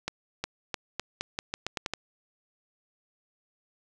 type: accelerating click train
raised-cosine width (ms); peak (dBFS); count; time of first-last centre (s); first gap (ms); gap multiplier
0.2; -13; 11; 0.08-1.936; 360; 0.84
effects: none